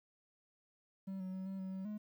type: tone with pitch steps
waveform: triangle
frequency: 192.5 / 186.4 / 188.5 / 192.6 / 189 / 190.1 / 210.9 Hz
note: G3 / F#3 / F#3 / G3 / F#3 / F#3 / G#3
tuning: -31 / +13 / +32 / -30 / +37 / +47 / +27 cents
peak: -38 dBFS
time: 1.07-1.98 s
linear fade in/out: 10 ms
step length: 130 ms
effects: 12-bit